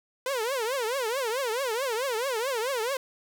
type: tone with vibrato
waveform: sawtooth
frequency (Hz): 491.9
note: B4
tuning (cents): -7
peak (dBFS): -23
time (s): 0.26-2.97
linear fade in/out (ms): 2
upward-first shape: triangle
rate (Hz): 4.6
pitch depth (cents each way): 260
effects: 9-bit